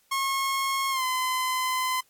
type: tone with pitch glide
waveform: sawtooth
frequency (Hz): 1085 to 1024.1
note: C#6 to C6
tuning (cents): -37 to -37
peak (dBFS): -21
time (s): 0.11-2.01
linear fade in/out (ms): 10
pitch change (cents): -100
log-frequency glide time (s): 0.9-1.04
effects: white hiss -65 dBFS RMS until 2.09 s + AAC 64 kbps